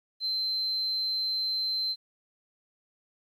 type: tone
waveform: sine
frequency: 4100 Hz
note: C8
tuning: 36 cents flat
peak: -26 dBFS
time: 0.2-1.96 s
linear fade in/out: 50 ms
effects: tanh soft clip ceiling -22 dBFS + 11-bit